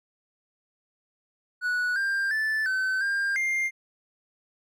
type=tone with pitch steps; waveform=triangle; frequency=1472 / 1591 / 1753 / 1527 / 1600 / 2109 Hz; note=F#6 / G6 / A6 / G6 / G6 / C7; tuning=-9 / +25 / -7 / -46 / +35 / +13 cents; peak=-22 dBFS; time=1.61-3.71 s; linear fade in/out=50 ms; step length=350 ms; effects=none